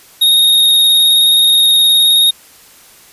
square tone with vibrato, 3729 Hz, A#7, in tune, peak -7 dBFS, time 0.21-2.31 s, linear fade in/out 10 ms, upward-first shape square, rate 19 Hz, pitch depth 15 cents each way, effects white hiss -42 dBFS RMS until 3.12 s + resampled to 32000 Hz

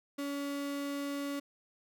35% pulse tone, 282.8 Hz, C#4, 35 cents sharp, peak -33 dBFS, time 0.18-1.4 s, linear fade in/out 10 ms, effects none

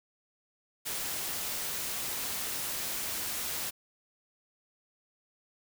white noise, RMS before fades -35 dBFS, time 0.85-3.71 s, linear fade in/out 20 ms, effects none

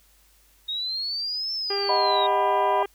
sine exponential two-way sweep, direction up then down, 3729 to 5350 to 3729 Hz, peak -26 dBFS, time 0.68-2.27 s, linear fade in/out 10 ms, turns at 1.53 s
harmonic tone, 400 Hz, G4, 35 cents sharp, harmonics 1 / 2 / 3 / 4 / 5 / 6 / 7 / 8, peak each -27 / -33 / -37 / -39 / -41 / -43 / -44 / -45 dBFS, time 1.7-2.86 s, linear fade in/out 5 ms
sine chord, B major, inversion first, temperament equal, 622.3 / 740 / 987.8 Hz, D#5 / F#5 / B5, 0 / 0 / 0 cents, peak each -26 / -26 / -22 dBFS, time 1.89-2.83 s, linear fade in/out 2 ms
effects added 50 Hz sine -60 dBFS peak until 2.94 s + white hiss -60 dBFS RMS until 2.94 s

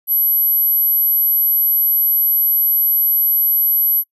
sine tone, 11780 Hz, F#9, 9 cents flat, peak -12 dBFS, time 0.07-4.04 s, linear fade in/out 50 ms, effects noise-tail reverb RT60 0.1 s tail -21 dB re dry

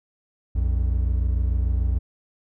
triangle tone pair together, 60.11 / 86.9 Hz, B1 / F2, -46 / -8 cents, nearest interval tritone, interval 638 cents, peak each -18 / -24 dBFS, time 0.55-1.99 s, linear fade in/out 10 ms, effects none

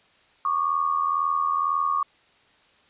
sine tone pair together, 1114 / 1196 Hz, C#6 / D6, +8 / +31 cents, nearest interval minor second, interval 123 cents, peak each -23 / -25 dBFS, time 0.45-2.03 s, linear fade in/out 2 ms, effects white hiss -59 dBFS RMS until 2.89 s + resampled to 8000 Hz

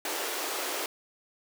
pink high-pass noise, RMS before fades -33 dBFS, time 0.05-0.86 s, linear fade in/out 2 ms, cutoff 320 Hz, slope 48 dB/octave, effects none

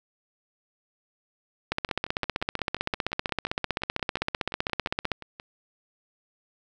two click trains, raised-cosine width 0.3 ms, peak -23 / -9 dBFS, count 21 / 54, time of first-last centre 1.89-5.399 / 1.72-5.117 s, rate 5.7 / 15.6 Hz, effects none

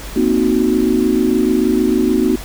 sine chord, C half-diminished seventh, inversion third, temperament equal with one note detuned, 235 / 261.6 / 311.1 / 370 Hz, Bb3 / C4 / Eb4 / Gb4, +14 / 0 / 0 / 0 cents, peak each -17 dBFS, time 0.16-2.36 s, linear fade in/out 5 ms, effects added 50 Hz sine -32 dBFS peak until 2.44 s + pink hiss -32 dBFS RMS until 2.44 s

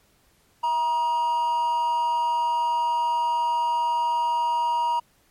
triangle tone with amplitude modulation, 950 Hz, A#5, 33 cents sharp, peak -17 dBFS, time 0.63-5 s, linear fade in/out 10 ms, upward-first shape sine, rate 292 Hz, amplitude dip 35%, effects pink hiss -62 dBFS RMS until 5.3 s + MP3 64 kbps

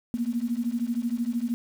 sine beating tone pair, 230.4 / 243.4 Hz, A#3 / B3, -20 / -25 cents, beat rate 13 Hz, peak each -28 / -28 dBFS, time 0.14-1.54 s, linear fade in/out 0 ms, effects 8-bit

